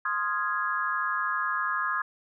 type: chord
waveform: sine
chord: F minor seventh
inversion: second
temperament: equal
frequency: 1046.5 / 1244.5 / 1396.9 / 1661.2 Hz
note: C6 / Eb6 / F6 / Ab6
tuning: 0 / 0 / 0 / 0 cents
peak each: -32 / -30 / -35 / -30 dBFS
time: 0.05-2.02 s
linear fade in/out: 5 ms
effects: none